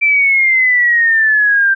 sine exponential sweep, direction down, 2349 to 1568 Hz, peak -8 dBFS, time 0.01-1.75 s, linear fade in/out 20 ms, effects none

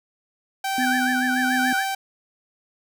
sawtooth tone with tremolo, 777 Hz, G5, 16 cents flat, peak -18 dBFS, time 0.64-1.95 s, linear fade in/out 5 ms, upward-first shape triangle, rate 1.2 Hz, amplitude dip 40%
sine tone with vibrato, 1600 Hz, G6, 35 cents sharp, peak -23 dBFS, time 0.78-1.85 s, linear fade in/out 50 ms, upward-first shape sine, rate 6.9 Hz, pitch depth 160 cents each way
sine tone with pitch glide, 253.1 to 254.7 Hz, B3 to C4, +43 to -46 cents, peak -23 dBFS, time 0.78-1.73 s, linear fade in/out 2 ms, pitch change +11 cents, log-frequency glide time 1.21-1.48 s
effects none

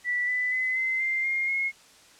sine tone with pitch steps, 1962 / 1994 / 2027 / 2060 / 2093 / 2127 / 2162 Hz, B6 / B6 / B6 / C7 / C7 / C7 / C#7, -12 / +16 / +45 / -28 / 0 / +28 / -44 cents, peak -24 dBFS, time 0.04-1.72 s, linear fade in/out 50 ms, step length 240 ms, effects white hiss -54 dBFS RMS until 2.19 s + low-pass 8000 Hz 12 dB/octave

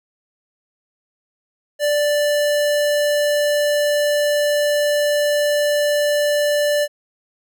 square tone, 587.3 Hz, D5, in tune, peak -16 dBFS, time 1.79-6.88 s, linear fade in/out 50 ms, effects none

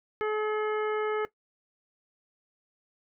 harmonic tone, 427.5 Hz, A4, 50 cents flat, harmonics 1 / 2 / 3 / 4 / 5 / 7, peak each -27 / -38 / -35 / -38 / -40 / -51 dBFS, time 0.21-1.25 s, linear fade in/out 0 ms, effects noise-tail reverb RT60 0.1 s tail -17 dB re dry

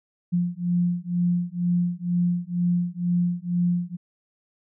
sine beating tone pair, 174.61 / 176.71 Hz, F3 / F3, 0 / +21 cents, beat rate 2.1 Hz, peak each -24 / -24 dBFS, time 0.32-3.97 s, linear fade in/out 20 ms, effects none

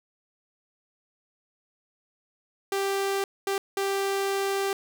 sawtooth tone bursts at uneven times, 392.9 Hz, G4, 4 cents sharp, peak -21 dBFS, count 3, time 2.72-3.24 / 3.47-3.58 / 3.77-4.73 s, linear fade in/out 2 ms, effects none

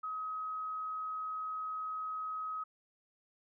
sine tone, 1269 Hz, D#6, 34 cents sharp, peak -36 dBFS, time 0.03-2.64 s, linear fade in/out 10 ms, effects none

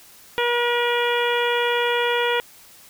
harmonic tone, 479.4 Hz, A#4, 48 cents sharp, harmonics 1 / 2 / 3 / 4 / 5 / 6 / 7, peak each -22 / -25 / -27 / -28 / -29 / -30 / -30 dBFS, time 0.38-2.4 s, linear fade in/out 0 ms, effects white hiss -48 dBFS RMS until 2.89 s

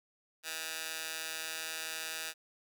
15% pulse tone with high-pass filter, 160.4 Hz, E3, 47 cents flat, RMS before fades -40 dBFS, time 0.43-2.34 s, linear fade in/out 50 ms, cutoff 1900 Hz, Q 0.57, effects none

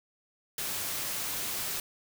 white noise, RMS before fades -34 dBFS, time 0.58-1.8 s, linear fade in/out 2 ms, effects none

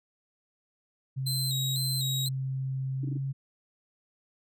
sine tone with pitch glide, 132.8 to 135.9 Hz, C3 to C#3, +26 to -34 cents, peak -29 dBFS, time 1.16-3.33 s, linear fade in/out 20 ms, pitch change +40 cents, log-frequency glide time 3.01-3.14 s
sawtooth tone with vibrato, 3951 Hz, B7, in tune, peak -27 dBFS, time 1.26-2.29 s, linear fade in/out 10 ms, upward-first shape square, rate 2 Hz, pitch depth 61 cents each way
sine tone bursts, 293.7 Hz, D4, in tune, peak -33 dBFS, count 4, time 3.03-3.173 s, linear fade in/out 5 ms, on 20 ms, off 21 ms
effects none

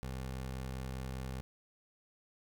20% pulse tone, 65 Hz, C2, 11 cents flat, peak -34 dBFS, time 0.03-1.41 s, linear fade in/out 0 ms, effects none

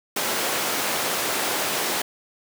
pink high-pass noise, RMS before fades -25 dBFS, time 0.16-2.02 s, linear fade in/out 5 ms, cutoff 360 Hz, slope 12 dB/octave, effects none

